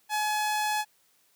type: tone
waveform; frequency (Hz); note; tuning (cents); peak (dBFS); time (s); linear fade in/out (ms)
sawtooth; 848; G#5; +36; -22; 0.09-0.85; 50
effects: white hiss -66 dBFS RMS until 1.35 s + high-pass 100 Hz 12 dB/octave